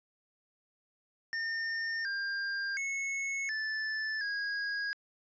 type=tone with pitch steps; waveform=square; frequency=1817 / 1598 / 2191 / 1751 / 1644 Hz; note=A#6 / G6 / C#7 / A6 / G#6; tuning=-45 / +33 / -21 / -9 / -18 cents; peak=-33 dBFS; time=1.33-4.93 s; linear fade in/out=0 ms; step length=720 ms; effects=resampled to 16000 Hz